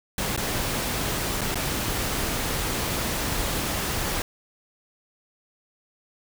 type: noise with dropouts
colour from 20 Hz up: pink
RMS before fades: -27 dBFS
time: 0.18-4.22 s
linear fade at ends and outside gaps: 2 ms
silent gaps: 0.364-0.375 / 1.41-1.415 / 1.545-1.555 s
effects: none